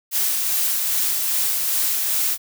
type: noise with tremolo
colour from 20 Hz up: blue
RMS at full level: -20 dBFS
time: 0.11-2.38 s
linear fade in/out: 50 ms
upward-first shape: sine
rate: 2.5 Hz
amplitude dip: 25%
effects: none